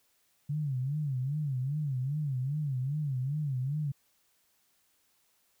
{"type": "tone with vibrato", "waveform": "sine", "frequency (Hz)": 139.2, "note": "C#3", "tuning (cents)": 8, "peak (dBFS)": -29, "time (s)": [0.49, 3.92], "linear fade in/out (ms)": 10, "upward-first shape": "sine", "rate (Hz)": 2.5, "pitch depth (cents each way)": 170, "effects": ["white hiss -71 dBFS RMS until 5.6 s"]}